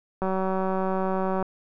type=click train; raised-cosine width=1 ms; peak=-14 dBFS; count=229; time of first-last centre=0.22-1.426 s; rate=189 Hz; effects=none